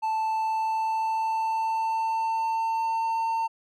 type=tone with pitch glide; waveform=triangle; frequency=880 to 904.7 Hz; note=A5 to A5; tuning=0 to +48 cents; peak=-22 dBFS; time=0.02-3.48 s; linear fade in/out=20 ms; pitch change=+48 cents; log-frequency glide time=0.17-3.22 s; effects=none